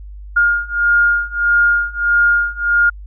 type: beating tone pair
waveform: sine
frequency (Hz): 1416 / 1417.6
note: F6 / F6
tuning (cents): +23 / +25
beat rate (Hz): 1.6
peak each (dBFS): -15 / -14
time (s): 0.36-2.9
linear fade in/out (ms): 10
effects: added 50 Hz sine -30 dBFS peak until 3.06 s